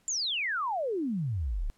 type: exponential sweep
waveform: sine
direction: down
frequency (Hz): 7370 to 30.87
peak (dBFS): -28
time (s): 0.08-1.7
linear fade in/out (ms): 0
effects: pink hiss -68 dBFS RMS until 1.77 s + low-pass 12000 Hz 12 dB/octave